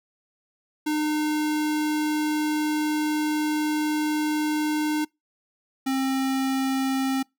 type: tone pair in turn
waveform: square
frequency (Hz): 304 / 266.4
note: D#4 / C4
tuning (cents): -40 / +31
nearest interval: major second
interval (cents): 229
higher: first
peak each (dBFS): -23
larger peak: neither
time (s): 0.86-5.05 / 5.86-7.23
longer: first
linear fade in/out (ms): 10
effects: noise-tail reverb RT60 0.2 s tail -26 dB re dry